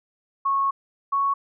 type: tone pair in turn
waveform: sine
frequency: 1099 / 1109.8 Hz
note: C#6 / C#6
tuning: -15 / +2 cents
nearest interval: unison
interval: 17 cents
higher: second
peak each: -19 dBFS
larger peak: neither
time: 0.45-0.71 / 1.12-1.34 s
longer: first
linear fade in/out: 10 ms
effects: none